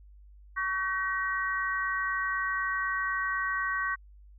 sine tone cluster, 1126 / 1530 / 1898 Hz, C#6 / G6 / A#6, +27 / -42 / +31 cents, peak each -32 / -32 / -32 dBFS, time 0.56-3.96 s, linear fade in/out 20 ms, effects added 50 Hz sine -50 dBFS peak until 4.38 s

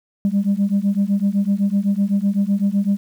sine beating tone pair, 196 / 203.9 Hz, G3 / G#3, 0 / -32 cents, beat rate 7.9 Hz, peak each -17 dBFS, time 0.25-2.97 s, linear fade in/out 0 ms, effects tanh soft clip ceiling -11 dBFS + 8-bit

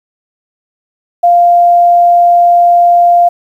sine tone, 697 Hz, F5, 4 cents flat, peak -3 dBFS, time 1.23-3.29 s, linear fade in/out 10 ms, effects 7-bit

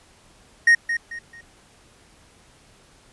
triangle tone with echo, 1864.7 Hz, A#6, in tune, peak -9 dBFS, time 0.67-0.75 s, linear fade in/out 5 ms, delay 220 ms, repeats 3, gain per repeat -10 dB, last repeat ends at 1.41 s, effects pink hiss -54 dBFS RMS until 3.12 s + resampled to 24000 Hz

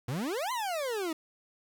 40% pulse exponential two-way sweep, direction up then down, 112.2 to 1046.5 to 306.7 Hz, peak -30 dBFS, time 0.08-1.13 s, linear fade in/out 5 ms, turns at 0.52 s, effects 10-bit

